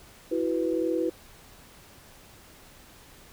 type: chord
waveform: sine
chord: E suspended second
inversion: none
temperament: just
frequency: 329.6 / 370.8 / 494.4 Hz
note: E4 / F#4 / B4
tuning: 0 / +4 / +2 cents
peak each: -27 / -30 / -29 dBFS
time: 0.31-1.1 s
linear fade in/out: 10 ms
effects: pink hiss -52 dBFS RMS until 3.32 s